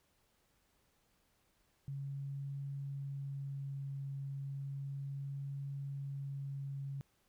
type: tone with vibrato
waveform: sine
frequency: 138.59 Hz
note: C#3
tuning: in tune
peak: -39 dBFS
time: 1.88-7.01 s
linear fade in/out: 0 ms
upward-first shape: triangle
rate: 0.33 Hz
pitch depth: 9 cents each way
effects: pink hiss -75 dBFS RMS until 7.28 s